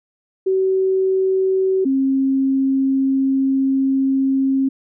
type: tone pair in turn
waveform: sine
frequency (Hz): 379.7 / 268.5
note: F#4 / C4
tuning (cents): +45 / +45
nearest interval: tritone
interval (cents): 600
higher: first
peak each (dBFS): -14 / -14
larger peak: neither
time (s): 0.46-1.85 / 1.85-4.69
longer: second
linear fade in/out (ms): 10
effects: none